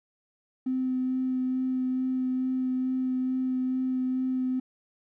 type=tone with vibrato; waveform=triangle; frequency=257.3 Hz; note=C4; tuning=29 cents flat; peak=-21 dBFS; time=0.66-4.6 s; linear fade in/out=10 ms; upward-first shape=sine; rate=2.3 Hz; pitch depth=10 cents each way; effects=tanh soft clip ceiling -23 dBFS